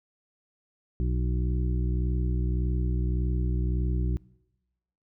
harmonic tone, 61.74 Hz, B1, in tune, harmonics 1 / 2 / 3 / 5 / 6, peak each -25 / -31 / -35 / -39 / -41 dBFS, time 1-4.17 s, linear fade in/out 0 ms, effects noise-tail reverb RT60 1.0 s tail -23 dB re dry

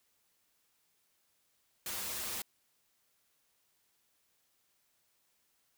white noise with comb filter, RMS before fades -39 dBFS, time 1.86-2.42 s, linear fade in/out 2 ms, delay 7.1 ms, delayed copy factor -0.95, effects white hiss -75 dBFS RMS until 5.77 s

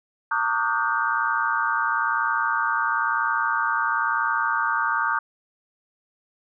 sine tone cluster, 910 / 1148 / 1228 / 1441 / 1562 Hz, A#5 / D6 / D#6 / F#6 / G6, -42 / -40 / -23 / -46 / -7 cents, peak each -27 dBFS, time 0.31-5.19 s, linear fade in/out 5 ms, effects none

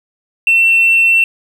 triangle tone, 2698 Hz, E7, 40 cents sharp, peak -4 dBFS, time 0.47-1.24 s, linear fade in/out 2 ms, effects tanh soft clip ceiling -4 dBFS

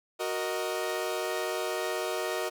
sawtooth chord, D# minor, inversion first, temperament equal, 370 / 466.2 / 622.3 Hz, F#4 / A#4 / D#5, 0 / 0 / 0 cents, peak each -30 / -31 / -30 dBFS, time 0.19-2.5 s, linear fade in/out 20 ms, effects none

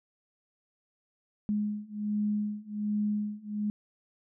sine beating tone pair, 208.4 / 209.7 Hz, G#3 / G#3, +6 / +17 cents, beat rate 1.3 Hz, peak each -32 / -31 dBFS, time 1.49-3.7 s, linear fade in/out 0 ms, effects none

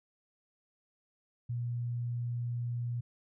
sine tone, 120 Hz, B2, 49 cents flat, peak -32 dBFS, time 1.49-3.01 s, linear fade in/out 10 ms, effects none

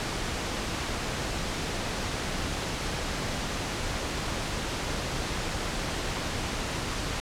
pink noise, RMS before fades -31 dBFS, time 0-7.2 s, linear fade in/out 0 ms, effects low-pass 7000 Hz 12 dB/octave

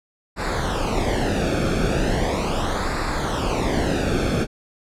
brown noise with flanger, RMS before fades -22 dBFS, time 0.36-4.47 s, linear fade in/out 50 ms, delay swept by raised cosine 0.32 to 1.03 ms, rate 0.38 Hz, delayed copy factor -0.75, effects low-pass 9000 Hz 12 dB/octave

